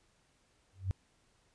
sine tone with exponential growth, 94.8 Hz, F#2, 43 cents sharp, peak -26 dBFS, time 0.73-0.91 s, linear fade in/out 0 ms, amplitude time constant 38 ms, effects pink hiss -71 dBFS RMS until 1.54 s + resampled to 22050 Hz

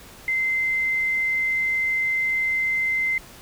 sine tone, 2074 Hz, C7, 16 cents flat, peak -20 dBFS, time 0.28-3.18 s, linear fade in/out 2 ms, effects pink hiss -45 dBFS RMS until 3.41 s

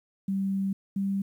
sine tone pair in turn, 194.5 / 196.31 Hz, G3 / G3, -13 / +3 cents, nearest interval unison, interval 16 cents, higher second, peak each -25 dBFS, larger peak neither, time 0.28-0.73 / 0.96-1.22 s, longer first, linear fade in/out 5 ms, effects 10-bit

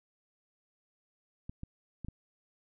clicks, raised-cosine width 5 ms, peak -28 dBFS, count 4, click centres 1.495 / 1.634 / 2.047 / 2.085 s, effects none

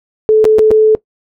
sine tone with dropouts, 434.1 Hz, A4, 23 cents flat, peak -4 dBFS, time 0.29-0.95 s, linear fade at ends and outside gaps 0 ms, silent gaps 0.443-0.452 / 0.585-0.592 / 0.707-0.714 s, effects noise-tail reverb RT60 0.1 s tail -20 dB re dry

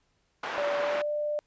pink band-pass noise, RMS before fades -34 dBFS, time 0.43-1.02 s, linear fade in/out 5 ms, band 630 to 2000 Hz, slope 12 dB/octave
sine tone with pitch glide, 578 to 594.9 Hz, D5 to D5, -28 to +22 cents, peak -27 dBFS, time 0.58-1.39 s, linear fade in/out 0 ms, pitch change +50 cents, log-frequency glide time 0.77-1.11 s
effects pink hiss -72 dBFS RMS until 1.46 s + resampled to 16000 Hz

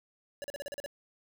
square tone bursts, 570 Hz, C#5, 48 cents sharp, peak -37 dBFS, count 8, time 0.42-0.861 s, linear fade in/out 0 ms, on 21 ms, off 39 ms, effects none

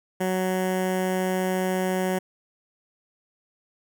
15% pulse tone with notch filter, 185.8 Hz, F#3, 7 cents sharp, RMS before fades -25 dBFS, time 0.2-2.19 s, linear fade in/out 10 ms, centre 4200 Hz, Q 1.1, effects none

